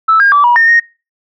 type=tone with pitch steps; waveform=sine; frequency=1313 / 1616 / 1156 / 963 / 1825 / 1861 Hz; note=E6 / G#6 / D6 / B5 / A#6 / A#6; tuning=-7 / -48 / -28 / -44 / -37 / -3 cents; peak=-4 dBFS; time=0.08-0.8 s; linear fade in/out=10 ms; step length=120 ms; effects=noise-tail reverb RT60 0.3 s tail -21 dB re dry + tanh soft clip ceiling 0 dBFS